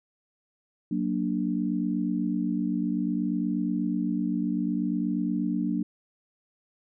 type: chord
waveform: sine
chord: Gb augmented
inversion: none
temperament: equal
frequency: 185 / 233.1 / 293.7 Hz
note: Gb3 / Bb3 / D4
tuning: 0 / 0 / 0 cents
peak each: -29 dBFS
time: 0.91-5.83 s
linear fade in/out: 5 ms
effects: none